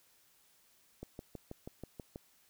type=click train; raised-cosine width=2 ms; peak=-30 dBFS; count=8; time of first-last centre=1.03-2.159 s; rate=6.2 Hz; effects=white hiss -68 dBFS RMS until 2.49 s